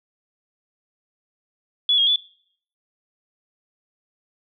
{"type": "tone with pitch steps", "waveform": "sine", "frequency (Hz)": [3407, 3260, 3452], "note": ["G#7", "G#7", "A7"], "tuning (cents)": [44, -33, -34], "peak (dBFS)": -15, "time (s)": [1.89, 2.16], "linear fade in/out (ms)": 2, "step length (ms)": 90, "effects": ["noise-tail reverb RT60 0.6 s tail -20 dB re dry"]}